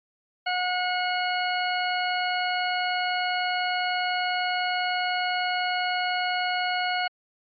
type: harmonic tone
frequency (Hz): 726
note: F#5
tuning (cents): -33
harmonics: 1 / 2 / 3 / 4 / 6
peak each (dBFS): -27 / -30 / -32 / -33 / -35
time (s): 0.46-7.08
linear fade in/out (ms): 10
effects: AAC 48 kbps